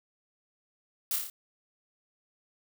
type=noise with echo; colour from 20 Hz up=blue; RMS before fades=-30 dBFS; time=1.11-1.16 s; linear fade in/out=2 ms; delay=28 ms; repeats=5; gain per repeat=-3 dB; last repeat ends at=1.3 s; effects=none